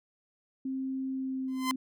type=tone with pitch glide; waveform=sine; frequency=264.6 to 261.4 Hz; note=C4 to C4; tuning=+20 to -1 cents; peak=-31 dBFS; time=0.65-1.76 s; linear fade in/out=5 ms; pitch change=-21 cents; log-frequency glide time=1.1-1.56 s
type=tone with exponential growth; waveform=sawtooth; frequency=1030 Hz; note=C6; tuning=28 cents flat; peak=-21 dBFS; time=1.48-1.71 s; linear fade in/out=0 ms; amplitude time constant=48 ms
effects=none